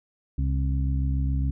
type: harmonic tone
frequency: 67.2 Hz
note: C2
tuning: 47 cents sharp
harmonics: 1 / 2 / 3 / 4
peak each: -23 / -28 / -40 / -35 dBFS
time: 0.38-1.51 s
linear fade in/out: 5 ms
effects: none